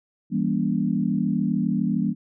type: chord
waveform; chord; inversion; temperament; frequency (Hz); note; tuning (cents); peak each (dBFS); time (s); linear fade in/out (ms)
sine; E diminished seventh; none; just; 164.81 / 197.78 / 237.3 / 284.8; E3 / G3 / Bb3 / Db4; 0 / +16 / +31 / +47; -27 / -24 / -25 / -29; 0.3-2.15; 50
effects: none